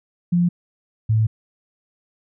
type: tone pair in turn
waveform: sine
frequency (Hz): 174.61 / 110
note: F3 / A2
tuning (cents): 0 / 0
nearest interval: minor sixth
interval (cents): 800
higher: first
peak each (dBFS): -14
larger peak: neither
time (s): 0.32-0.49 / 1.09-1.27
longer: second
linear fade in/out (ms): 10
effects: none